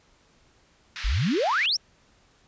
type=band-pass noise; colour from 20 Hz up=pink; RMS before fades=-36 dBFS; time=0.96-1.66 s; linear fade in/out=0 ms; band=1500 to 4900 Hz; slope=24 dB/octave
type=exponential sweep; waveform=sine; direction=up; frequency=39.85 to 5900 Hz; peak=-21 dBFS; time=1.04-1.77 s; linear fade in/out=10 ms
effects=pink hiss -61 dBFS RMS until 2.47 s + resampled to 16000 Hz